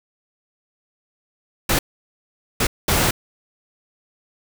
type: noise bursts at uneven times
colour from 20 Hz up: pink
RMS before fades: -18 dBFS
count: 3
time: 1.69-1.79 / 2.6-2.67 / 2.88-3.11 s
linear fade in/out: 5 ms
effects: none